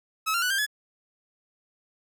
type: tone with pitch steps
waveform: sawtooth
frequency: 1290 / 1382.6 / 1481.8 / 1588.2 / 1702.2 Hz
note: E6 / F6 / F#6 / G6 / G#6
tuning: -38 / -18 / +2 / +22 / +42 cents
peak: -20 dBFS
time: 0.26-0.665 s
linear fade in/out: 20 ms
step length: 81 ms
effects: none